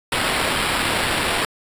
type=noise with sample-and-hold; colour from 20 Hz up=white; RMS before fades=-21 dBFS; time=0.12-1.45 s; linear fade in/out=2 ms; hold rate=6300 Hz; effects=resampled to 32000 Hz